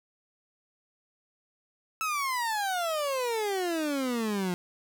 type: exponential sweep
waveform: 30% pulse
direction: down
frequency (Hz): 1318.5 to 174.61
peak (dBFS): -25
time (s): 2.01-4.54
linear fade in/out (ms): 0
effects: none